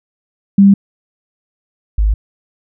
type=tone pair in turn; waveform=sine; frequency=198.1 / 52.21 Hz; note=G3 / G#1; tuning=+18 / +10 cents; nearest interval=octave + major seventh; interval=2308 cents; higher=first; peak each=-3 / -9 dBFS; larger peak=first; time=0.58-0.74 / 1.98-2.14 s; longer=neither; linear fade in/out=5 ms; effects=none